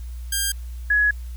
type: tone pair in turn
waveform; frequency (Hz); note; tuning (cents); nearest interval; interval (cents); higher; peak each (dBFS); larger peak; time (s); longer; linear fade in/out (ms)
5% pulse / sine; 1600 / 1680.9; G6 / G#6; +35 / +20; minor second; 85; second; -10 / -15; first; 0.32-0.52 / 0.9-1.11; second; 5
effects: added 60 Hz sine -30 dBFS peak until 1.36 s + white hiss -53 dBFS RMS until 1.36 s